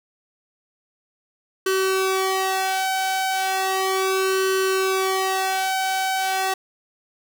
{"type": "tone with flanger", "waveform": "sawtooth", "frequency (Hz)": 380.8, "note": "F#4", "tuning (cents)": 50, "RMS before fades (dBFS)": -22, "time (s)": [1.66, 6.54], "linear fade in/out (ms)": 5, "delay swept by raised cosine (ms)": [0.68, 1.34], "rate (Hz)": 0.35, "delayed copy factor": 1, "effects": []}